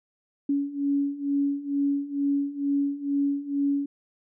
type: beating tone pair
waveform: sine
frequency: 280.6 / 282.8 Hz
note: C#4 / C#4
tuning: +21 / +35 cents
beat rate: 2.2 Hz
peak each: -28 / -25 dBFS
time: 0.49-3.86 s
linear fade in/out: 5 ms
effects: none